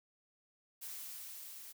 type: noise with level ramp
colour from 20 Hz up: blue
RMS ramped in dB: -45 to -51 dBFS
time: 0.81-1.73 s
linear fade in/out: 20 ms
effects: none